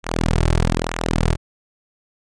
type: tone with flanger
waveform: sawtooth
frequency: 41.2 Hz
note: E1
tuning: in tune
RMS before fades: -19 dBFS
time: 0.03-1.37 s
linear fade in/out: 50 ms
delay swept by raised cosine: 0.2 to 4.2 ms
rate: 1.1 Hz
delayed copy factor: -0.8
effects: resampled to 22050 Hz